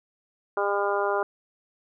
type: harmonic tone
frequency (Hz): 201.6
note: G3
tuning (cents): +49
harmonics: 2 / 3 / 4 / 5 / 6 / 7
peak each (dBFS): -27 / -29 / -30 / -31 / -32 / -32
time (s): 0.57-1.23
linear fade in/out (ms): 2
effects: none